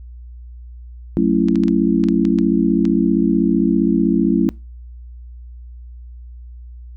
sine chord, F# minor seventh, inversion none, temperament just, 185 / 222 / 277.5 / 333 Hz, F#3 / A3 / C#4 / E4, 0 / +16 / +2 / +18 cents, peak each -18 dBFS, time 1.17-4.49 s, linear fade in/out 0 ms
clicks, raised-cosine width 0.2 ms, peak -16 dBFS, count 9, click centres 1.485 / 1.557 / 1.636 / 1.682 / 2.039 / 2.086 / 2.252 / 2.387 / 2.853 s
effects noise-tail reverb RT60 0.3 s tail -25 dB re dry + added 60 Hz sine -33 dBFS peak until 6.96 s

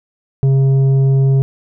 triangle tone with tanh clipping, 135.3 Hz, C#3, 42 cents flat, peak -10 dBFS, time 0.43-1.42 s, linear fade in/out 0 ms, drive 11 dB, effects none

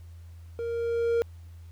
triangle tone with level ramp, 466.2 Hz, A#4, in tune, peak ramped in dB -28 to -19 dBFS, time 0.59-1.22 s, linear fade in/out 0 ms, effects added 84 Hz sine -43 dBFS peak until 1.71 s + pink hiss -64 dBFS RMS until 1.71 s

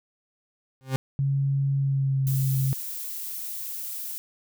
40% pulse tone with exponential growth, 132 Hz, C3, 16 cents sharp, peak -18 dBFS, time 0.81-0.96 s, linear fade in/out 0 ms, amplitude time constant 32 ms
sine tone with pitch glide, 138.1 to 134.01 Hz, C#3 to C3, -6 to +42 cents, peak -21 dBFS, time 1.19-2.73 s, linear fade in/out 0 ms, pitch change -52 cents, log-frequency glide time 1.78-2.31 s
violet noise, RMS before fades -34 dBFS, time 2.27-4.18 s, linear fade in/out 0 ms
effects none

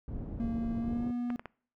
pink low-pass noise, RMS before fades -39 dBFS, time 0.08-1.11 s, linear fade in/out 2 ms, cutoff 310 Hz, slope 12 dB/octave
triangle tone with pitch glide, 230.4 to 242.1 Hz, A#3 to B3, -20 to -34 cents, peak -29 dBFS, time 0.4-1.36 s, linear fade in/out 0 ms, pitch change +86 cents, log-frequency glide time 0.78-1.1 s
clicks, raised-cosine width 0.5 ms, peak -25 dBFS, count 3, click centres 1.303 / 1.395 / 1.457 s
effects noise-tail reverb RT60 0.5 s tail -24 dB re dry

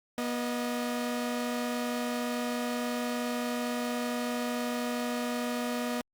sawtooth tone pair together, 242.3 / 622.3 Hz, B3 / D#5, -33 / 0 cents, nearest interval octave + major third, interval 1633 cents, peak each -27 / -33 dBFS, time 0.18-6.01 s, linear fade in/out 0 ms, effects Opus 48 kbps

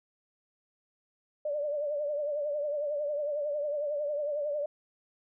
sine tone with vibrato, 587.3 Hz, D5, in tune, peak -29 dBFS, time 1.45-4.66 s, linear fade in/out 5 ms, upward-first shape triangle, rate 11 Hz, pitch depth 77 cents each way, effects none

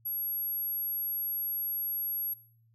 sine tone, 11490 Hz, F9, 48 cents sharp, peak -31 dBFS, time 0.05-2.34 s, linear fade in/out 10 ms, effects noise-tail reverb RT60 0.5 s tail -20 dB re dry + added 114 Hz sine -62 dBFS peak until 2.74 s

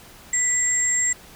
sine tone pair together, 1975.5 / 7478 Hz, B6 / A#8, 0 / +4 cents, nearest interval octave + major seventh, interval 2304 cents, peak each -26 / -19 dBFS, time 0.33-1.13 s, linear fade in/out 5 ms, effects pink hiss -46 dBFS RMS until 1.35 s

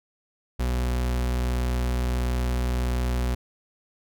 40% pulse tone, 61.5 Hz, B1, 7 cents flat, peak -22 dBFS, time 0.59-3.35 s, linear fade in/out 10 ms, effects none

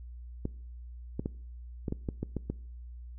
clicks, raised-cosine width 3 ms, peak -19 dBFS, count 9, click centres 0.454 / 1.195 / 1.259 / 1.882 / 1.924 / 2.088 / 2.23 / 2.367 / 2.5 s, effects noise-tail reverb RT60 0.6 s tail -23 dB re dry + added 60 Hz sine -42 dBFS peak until 3.18 s

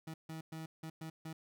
30% pulse tone bursts at uneven times, 160 Hz, D#3, 49 cents sharp, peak -40 dBFS, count 6, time 0.07-0.14 / 0.29-0.41 / 0.52-0.66 / 0.83-0.9 / 1.01-1.1 / 1.25-1.33 s, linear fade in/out 5 ms, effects none

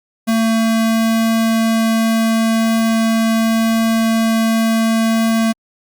square tone, 225.1 Hz, A3, 40 cents sharp, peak -13 dBFS, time 0.27-5.53 s, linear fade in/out 20 ms, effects Opus 48 kbps

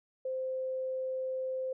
sine tone, 520 Hz, C5, 11 cents flat, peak -32 dBFS, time 0.25-1.73 s, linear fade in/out 5 ms, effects none

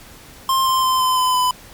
square tone with pitch steps, 1057 / 1046.1 / 1035.2 / 1024.5 / 1013.9 / 1003.5 Hz, C6 / C6 / C6 / C6 / B5 / B5, +17 / -1 / -19 / -37 / +45 / +27 cents, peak -15 dBFS, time 0.49-1.51 s, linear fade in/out 2 ms, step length 170 ms, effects pink hiss -42 dBFS RMS until 1.73 s + MP3 96 kbps

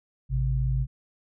sine tone pair together, 54.68 / 131 Hz, A1 / C3, -10 / +2 cents, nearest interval octave + minor third, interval 1512 cents, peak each -25 dBFS, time 0.29-0.87 s, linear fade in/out 50 ms, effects none

